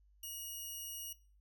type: tone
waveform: 5% pulse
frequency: 2883 Hz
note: F#7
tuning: 46 cents flat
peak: -34 dBFS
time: 0.23-1.13 s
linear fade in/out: 5 ms
effects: noise-tail reverb RT60 0.4 s tail -20 dB re dry + added 50 Hz sine -64 dBFS peak until 1.4 s